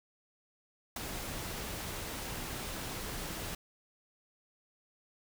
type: noise with ADSR envelope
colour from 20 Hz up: pink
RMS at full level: -35 dBFS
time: 0.96-3.55 s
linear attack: 4 ms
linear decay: 12 ms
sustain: -5 dB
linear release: 4 ms
effects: none